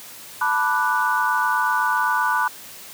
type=chord; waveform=sine; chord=B minor seventh; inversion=third; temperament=equal; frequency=880 / 987.8 / 1174.7 / 1480 Hz; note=A5 / B5 / D6 / F#6; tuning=0 / 0 / 0 / 0 cents; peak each=-25 / -22 / -25 / -22 dBFS; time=0.41-2.48 s; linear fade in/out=5 ms; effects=white hiss -40 dBFS RMS until 2.93 s + high-pass 80 Hz 12 dB/octave